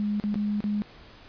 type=tone with dropouts; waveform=sine; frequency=207.7 Hz; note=G#3; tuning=in tune; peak=-24 dBFS; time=0-0.82 s; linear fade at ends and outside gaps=0 ms; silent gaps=0.199-0.239 / 0.343-0.356 / 0.605-0.641 s; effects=pink hiss -50 dBFS RMS until 1.28 s + resampled to 11025 Hz